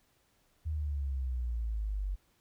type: exponential sweep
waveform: sine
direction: down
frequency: 79.3 to 46.78 Hz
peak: -31 dBFS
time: 0.65-2.16 s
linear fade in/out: 20 ms
effects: pink hiss -71 dBFS RMS until 2.4 s